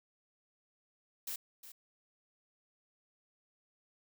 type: noise with echo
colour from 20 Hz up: blue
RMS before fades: -40 dBFS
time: 1.27-1.36 s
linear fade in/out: 5 ms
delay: 360 ms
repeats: 1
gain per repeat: -12 dB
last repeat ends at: 1.72 s
effects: none